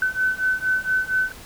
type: beating tone pair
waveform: sine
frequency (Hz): 1514 / 1518.3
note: F#6 / F#6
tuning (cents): +39 / +44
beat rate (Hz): 4.3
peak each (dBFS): -23 / -22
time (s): 0.02-1.32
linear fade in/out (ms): 2
effects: pink hiss -42 dBFS RMS until 1.45 s

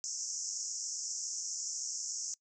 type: band-pass noise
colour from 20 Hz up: pink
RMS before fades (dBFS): -39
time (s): 0.04-2.34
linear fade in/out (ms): 0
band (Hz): 5400 to 7400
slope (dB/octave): 96
effects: noise-tail reverb RT60 0.1 s tail -22 dB re dry

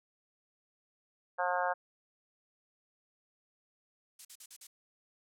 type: harmonic tone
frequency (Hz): 179.3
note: F3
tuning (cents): +46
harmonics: 3 / 4 / 5 / 6 / 7 / 8 / 9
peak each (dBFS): -36 / -34 / -35 / -39 / -41 / -39 / -39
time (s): 1.38-1.74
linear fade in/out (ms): 20
type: noise bursts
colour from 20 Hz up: violet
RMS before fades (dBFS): -41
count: 5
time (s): 4.19-4.67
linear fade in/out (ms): 5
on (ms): 60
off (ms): 45
effects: low-pass 8000 Hz 12 dB/octave

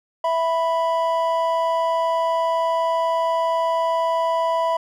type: tone pair together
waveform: triangle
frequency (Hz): 659.8 / 987.8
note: E5 / B5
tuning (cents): +1 / 0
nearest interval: perfect fifth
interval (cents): 699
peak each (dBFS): -19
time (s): 0.24-4.77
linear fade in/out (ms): 5
effects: none

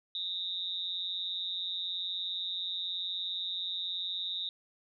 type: tone with amplitude modulation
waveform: sine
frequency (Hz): 3729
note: A#7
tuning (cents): 0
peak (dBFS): -29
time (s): 0.15-4.49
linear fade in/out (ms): 2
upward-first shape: sine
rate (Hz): 181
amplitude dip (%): 95
effects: none

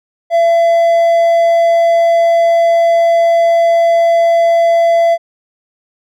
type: tone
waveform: triangle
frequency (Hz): 674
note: E5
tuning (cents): +38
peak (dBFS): -5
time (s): 0.3-5.18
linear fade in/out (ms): 50
effects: none

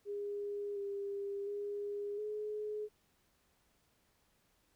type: tone with pitch steps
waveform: sine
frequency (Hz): 407.9 / 400.2 / 408.5 / 423.1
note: G#4 / G4 / G#4 / G#4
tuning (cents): -31 / +36 / -29 / +32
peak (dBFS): -37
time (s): 0.05-2.89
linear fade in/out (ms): 50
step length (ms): 710
effects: pink hiss -74 dBFS RMS until 4.75 s

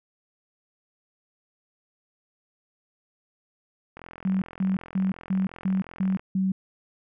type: click train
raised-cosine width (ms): 0.5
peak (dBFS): -26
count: 96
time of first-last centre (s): 3.97-6.195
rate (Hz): 42.7
type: tone bursts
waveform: sine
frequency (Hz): 190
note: F#3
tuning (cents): +46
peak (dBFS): -21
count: 7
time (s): 4.25-6.52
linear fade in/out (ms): 5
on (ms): 170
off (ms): 180
effects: none

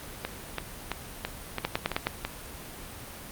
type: two click trains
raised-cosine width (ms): 0.3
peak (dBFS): -9 / -13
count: 5 / 7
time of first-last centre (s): 1.65-2.07 / 0.25-2.25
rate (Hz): 9.53 / 3
effects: pink hiss -42 dBFS RMS until 3.31 s + Opus 32 kbps

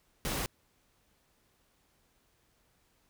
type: noise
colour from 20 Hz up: pink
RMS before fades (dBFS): -34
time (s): 0.25-0.46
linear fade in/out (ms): 0
effects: pink hiss -71 dBFS RMS until 3.09 s

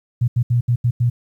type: tone bursts at uneven times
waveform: sine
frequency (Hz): 120.5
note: B2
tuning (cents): -42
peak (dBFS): -13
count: 6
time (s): 0.21-0.28 / 0.36-0.43 / 0.5-0.61 / 0.68-0.76 / 0.84-0.91 / 1-1.1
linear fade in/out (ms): 10
effects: 9-bit

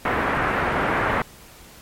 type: low-pass noise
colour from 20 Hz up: white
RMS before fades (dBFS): -22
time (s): 0.05-1.22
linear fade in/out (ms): 2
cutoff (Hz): 1800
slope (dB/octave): 24
effects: pink hiss -46 dBFS RMS until 1.81 s + MP3 64 kbps

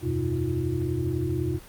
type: tone cluster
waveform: sine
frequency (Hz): 83.3 / 95.5 / 127.4 / 318 / 354.2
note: E2 / G2 / C3 / D#4 / F4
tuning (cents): +19 / -45 / -46 / +38 / +24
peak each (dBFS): -32 / -33 / -28 / -31 / -30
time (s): 0.01-1.6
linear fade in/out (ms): 50
effects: pink hiss -48 dBFS RMS until 1.68 s + Opus 32 kbps

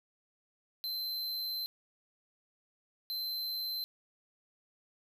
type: tone bursts at uneven times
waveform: square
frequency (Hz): 4091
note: C8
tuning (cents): -40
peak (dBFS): -35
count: 2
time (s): 0.84-1.66 / 3.1-3.84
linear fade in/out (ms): 0
effects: none

